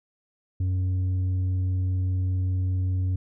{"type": "tone with tanh clipping", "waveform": "sine", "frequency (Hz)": 92.5, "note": "F#2", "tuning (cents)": 0, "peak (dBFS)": -23, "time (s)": [0.6, 3.16], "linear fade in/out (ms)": 5, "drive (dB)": 4, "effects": []}